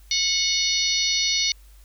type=harmonic tone; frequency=732 Hz; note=F#5; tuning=19 cents flat; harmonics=3 / 4 / 5 / 6 / 7 / 8; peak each=-28 / -31 / -26 / -24 / -30 / -27 dBFS; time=0.11-1.52 s; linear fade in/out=2 ms; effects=added 50 Hz sine -46 dBFS peak until 1.84 s + white hiss -58 dBFS RMS until 1.84 s